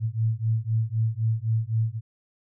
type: beating tone pair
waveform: sine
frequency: 110 / 113.9 Hz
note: A2 / A#2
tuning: 0 / -40 cents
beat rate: 3.9 Hz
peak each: -25 dBFS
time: 0-2.01 s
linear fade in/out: 50 ms
effects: none